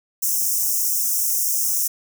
white high-pass noise, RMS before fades -21 dBFS, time 0.22-1.88 s, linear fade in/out 10 ms, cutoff 5400 Hz, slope 96 dB/octave, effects none

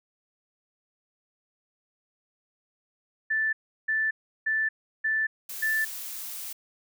sine tone bursts, 1760 Hz, A6, in tune, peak -23 dBFS, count 5, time 3.3-5.85 s, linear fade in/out 10 ms, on 230 ms, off 350 ms
blue noise, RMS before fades -37 dBFS, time 5.49-6.53 s, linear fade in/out 5 ms
effects none

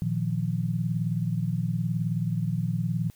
sine chord, Bb suspended fourth, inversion none, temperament equal, 116.54 / 155.56 / 174.61 Hz, Bb2 / Eb3 / F3, 0 / 0 / 0 cents, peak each -29 dBFS, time 0.02-3.1 s, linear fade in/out 0 ms, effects white hiss -60 dBFS RMS until 3.15 s

